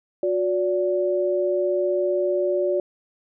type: tone pair together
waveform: sine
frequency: 362.7 / 578.1 Hz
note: F#4 / D5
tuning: -34 / -27 cents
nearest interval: minor sixth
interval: 807 cents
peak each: -22 dBFS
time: 0.23-2.8 s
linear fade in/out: 2 ms
effects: none